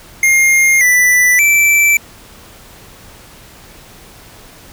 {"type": "tone with pitch steps", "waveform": "square", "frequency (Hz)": [2125, 1981, 2329], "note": ["C7", "B6", "D7"], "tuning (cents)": [26, 5, -15], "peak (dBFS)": -8, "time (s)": [0.23, 1.97], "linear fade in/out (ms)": 2, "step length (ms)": 580, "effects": ["pink hiss -39 dBFS RMS until 4.72 s"]}